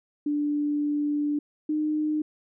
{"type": "tone pair in turn", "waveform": "sine", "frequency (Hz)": [293.7, 305.1], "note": ["D4", "D#4"], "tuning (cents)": [0, -34], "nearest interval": "minor second", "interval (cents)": 66, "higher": "second", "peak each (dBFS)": -23, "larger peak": "neither", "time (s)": [[0.26, 1.39], [1.69, 2.22]], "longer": "first", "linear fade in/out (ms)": 5, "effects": []}